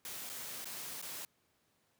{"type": "noise with dropouts", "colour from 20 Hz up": "white", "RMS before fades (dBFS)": -44, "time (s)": [0.05, 1.25], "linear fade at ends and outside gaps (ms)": 1, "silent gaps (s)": [[0.293, 0.298], [0.645, 0.655], [1.016, 1.025]], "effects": ["pink hiss -75 dBFS RMS until 1.99 s", "high-pass 100 Hz 12 dB/octave"]}